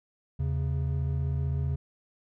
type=tone pair together; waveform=triangle; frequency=80.4 / 136.08 Hz; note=E2 / C#3; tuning=-43 / -32 cents; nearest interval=major sixth; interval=911 cents; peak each=-27 dBFS; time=0.39-1.76 s; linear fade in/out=10 ms; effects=none